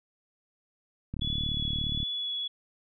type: click train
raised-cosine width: 5 ms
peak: -22 dBFS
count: 34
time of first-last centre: 1.14-2.029 s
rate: 37.1 Hz
type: tone with vibrato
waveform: sine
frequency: 3400 Hz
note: G#7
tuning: 40 cents sharp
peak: -30 dBFS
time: 1.21-2.48 s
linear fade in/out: 10 ms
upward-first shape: sine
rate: 1.5 Hz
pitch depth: 10 cents each way
effects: none